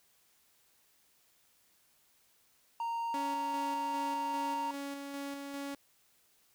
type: tone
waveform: triangle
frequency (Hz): 927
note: A#5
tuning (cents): -10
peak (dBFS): -31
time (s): 2.8-4.71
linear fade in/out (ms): 2
type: tone with tremolo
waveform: sawtooth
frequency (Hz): 280.2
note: C#4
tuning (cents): +19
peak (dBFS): -34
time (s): 3.14-5.75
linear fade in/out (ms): 2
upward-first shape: square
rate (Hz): 2.5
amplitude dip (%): 30
effects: white hiss -69 dBFS RMS until 6.54 s

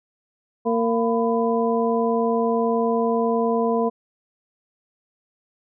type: harmonic tone with a mistuned harmonic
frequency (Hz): 230.2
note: A#3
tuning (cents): -22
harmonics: 1 / 2 / 3 / 4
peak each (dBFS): -23 / -21 / -26 / -27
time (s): 0.65-3.9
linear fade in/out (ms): 20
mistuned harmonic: 4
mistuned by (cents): +140
effects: none

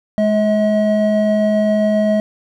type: tone pair together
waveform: triangle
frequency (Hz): 210.5 / 639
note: G#3 / D#5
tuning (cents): +24 / +46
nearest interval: octave + perfect fifth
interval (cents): 1922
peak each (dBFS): -13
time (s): 0.18-2.2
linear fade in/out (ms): 0
effects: none

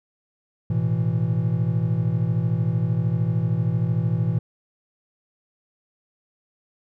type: chord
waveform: triangle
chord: A suspended second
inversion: none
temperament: equal with one note detuned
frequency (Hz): 110.38 / 123.47 / 164.81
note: A2 / B2 / E3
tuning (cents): +6 / 0 / 0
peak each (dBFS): -22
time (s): 0.7-4.39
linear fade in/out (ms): 5
effects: none

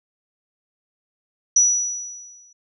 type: tone with exponential decay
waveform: sine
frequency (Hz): 5880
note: F#8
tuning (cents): -12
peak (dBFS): -10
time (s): 1.56-2.53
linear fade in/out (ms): 5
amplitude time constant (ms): 210
effects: none

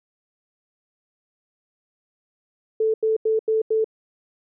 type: tone bursts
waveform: sine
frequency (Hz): 440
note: A4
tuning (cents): 0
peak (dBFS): -17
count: 5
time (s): 2.8-3.844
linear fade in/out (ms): 5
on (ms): 140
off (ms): 86
effects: none

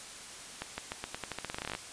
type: accelerating click train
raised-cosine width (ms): 0.3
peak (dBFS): -19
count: 19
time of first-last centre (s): 0.62-1.75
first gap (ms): 160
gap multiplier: 0.87
effects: white hiss -46 dBFS RMS until 1.92 s + resampled to 22050 Hz

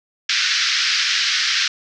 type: band-pass noise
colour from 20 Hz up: white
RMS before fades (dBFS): -19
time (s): 0.29-1.68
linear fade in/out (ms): 5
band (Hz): 1400 to 5600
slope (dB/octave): 48
effects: none

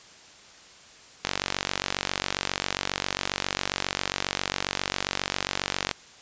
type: click train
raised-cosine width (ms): 0.2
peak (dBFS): -7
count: 222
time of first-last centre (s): 1.25-5.912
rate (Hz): 47.4
effects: white hiss -50 dBFS RMS until 6.21 s + resampled to 16000 Hz

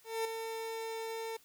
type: tone with ADSR envelope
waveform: 30% pulse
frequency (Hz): 450.3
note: A4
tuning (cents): +40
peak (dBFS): -28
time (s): 0.04-1.37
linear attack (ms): 210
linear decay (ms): 4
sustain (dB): -7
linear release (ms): 8
effects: white hiss -64 dBFS RMS until 1.44 s

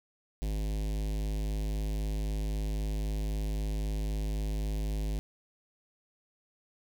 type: tone with notch filter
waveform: square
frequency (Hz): 51.91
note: G#1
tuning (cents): 0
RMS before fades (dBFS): -32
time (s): 0.42-5.19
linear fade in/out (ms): 0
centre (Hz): 1300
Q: 0.56
effects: none

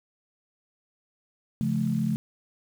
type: chord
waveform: sine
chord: Db augmented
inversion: none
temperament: just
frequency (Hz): 138.59 / 173.24 / 216.5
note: Db3 / F3 / A3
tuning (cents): 0 / -14 / -28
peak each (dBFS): -29 / -29 / -26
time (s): 1.61-2.16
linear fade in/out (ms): 0
effects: 8-bit

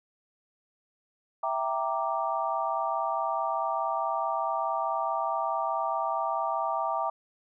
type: chord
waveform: sine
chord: E half-diminished seventh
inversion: none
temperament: equal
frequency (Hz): 659.3 / 784 / 932.3 / 1174.7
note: E5 / G5 / Bb5 / D6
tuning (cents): 0 / 0 / 0 / 0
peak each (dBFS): -32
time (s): 1.43-7.1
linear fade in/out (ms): 5
effects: none

